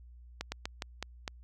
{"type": "slowing click train", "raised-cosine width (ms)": 0.2, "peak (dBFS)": -18, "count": 6, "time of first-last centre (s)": [0.41, 1.278], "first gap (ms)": 110, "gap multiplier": 1.23, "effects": ["added 60 Hz sine -50 dBFS peak until 1.43 s"]}